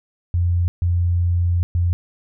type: tone bursts at uneven times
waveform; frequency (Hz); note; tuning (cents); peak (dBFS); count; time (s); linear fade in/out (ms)
sine; 87.31; F2; 0; -15; 3; 0.34-0.68 / 0.82-1.63 / 1.75-1.93; 0
effects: none